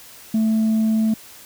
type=tone; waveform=sine; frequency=220 Hz; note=A3; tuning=in tune; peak=-13 dBFS; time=0.34-1.14 s; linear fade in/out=5 ms; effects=tanh soft clip ceiling -14 dBFS + white hiss -43 dBFS RMS until 1.45 s